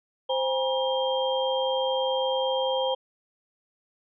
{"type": "tone cluster", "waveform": "sine", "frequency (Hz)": [523, 814, 959, 3194], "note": ["C5", "G#5", "A#5", "G7"], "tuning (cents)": [-1, -35, 49, 32], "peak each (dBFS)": [-25, -32, -32, -31], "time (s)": [0.29, 2.95], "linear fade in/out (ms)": 10, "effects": []}